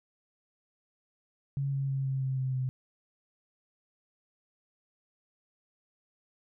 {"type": "tone with pitch steps", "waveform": "sine", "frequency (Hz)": [138.59, 137, 135.42, 133.87, 132.33, 130.81, 129.31], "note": ["C#3", "C#3", "C#3", "C3", "C3", "C3", "C3"], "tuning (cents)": [0, -20, -40, 40, 20, 0, -20], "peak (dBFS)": -28, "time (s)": [1.57, 2.69], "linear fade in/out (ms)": 0, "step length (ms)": 160, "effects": []}